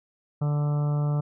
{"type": "harmonic tone", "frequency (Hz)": 146.83, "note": "D3", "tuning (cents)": 0, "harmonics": [1, 2, 3, 4, 5, 6, 7, 8, 9], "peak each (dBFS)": [-22, -40, -40, -39, -43, -45, -49, -45, -47], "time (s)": [0.41, 1.21], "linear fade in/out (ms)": 10, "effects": []}